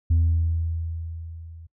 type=tone with level ramp; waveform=sine; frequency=82.41 Hz; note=E2; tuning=in tune; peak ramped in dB=-13 to -40 dBFS; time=0.1-1.67 s; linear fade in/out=10 ms; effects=noise-tail reverb RT60 0.1 s tail -25 dB re dry + tanh soft clip ceiling -14 dBFS